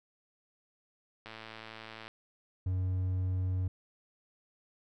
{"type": "click train", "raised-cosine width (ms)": 0.3, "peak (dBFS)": -29, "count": 92, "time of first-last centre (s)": [1.26, 2.08], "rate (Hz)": 111}
{"type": "tone", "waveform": "triangle", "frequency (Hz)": 92.5, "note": "F#2", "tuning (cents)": 0, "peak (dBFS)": -27, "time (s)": [2.66, 3.68], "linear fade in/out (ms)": 5}
{"effects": []}